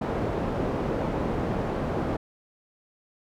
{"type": "low-pass noise", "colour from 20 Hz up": "white", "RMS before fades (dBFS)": -28, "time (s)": [0.01, 2.17], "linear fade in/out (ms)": 10, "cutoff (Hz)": 540, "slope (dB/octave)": 12, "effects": []}